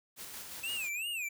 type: noise with tremolo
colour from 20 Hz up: white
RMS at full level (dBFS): -44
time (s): 0.16-0.9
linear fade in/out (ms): 50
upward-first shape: square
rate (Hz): 5.7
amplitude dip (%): 30
type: tone with vibrato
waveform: square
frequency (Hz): 2586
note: E7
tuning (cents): -34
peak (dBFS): -35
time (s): 0.63-1.29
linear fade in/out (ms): 10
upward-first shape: sine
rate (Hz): 2.7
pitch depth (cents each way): 180
effects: none